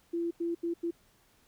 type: tone bursts at uneven times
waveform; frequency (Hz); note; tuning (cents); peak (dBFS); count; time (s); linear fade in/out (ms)
sine; 339.2; E4; +50; -29; 4; 0.13-0.31 / 0.4-0.55 / 0.63-0.74 / 0.83-0.91; 10
effects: pink hiss -66 dBFS RMS until 1.47 s